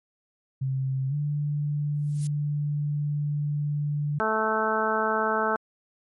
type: tone with pitch glide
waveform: sine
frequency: 133.2 to 146.94 Hz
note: C3 to D3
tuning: +31 to +1 cents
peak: -24 dBFS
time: 0.61-4.19 s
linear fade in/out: 10 ms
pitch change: +170 cents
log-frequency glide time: 1.09-1.14 s
type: noise with exponential growth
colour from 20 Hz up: violet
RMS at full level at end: -33 dBFS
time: 1.95-2.27 s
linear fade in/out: 0 ms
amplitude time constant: 68 ms
type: harmonic tone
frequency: 218.7 Hz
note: A3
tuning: 10 cents flat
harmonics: 1 / 2 / 3 / 4 / 5 / 6 / 7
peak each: -33 / -29 / -30 / -29 / -32 / -28 / -30 dBFS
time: 4.2-5.56 s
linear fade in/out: 0 ms
effects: MP3 48 kbps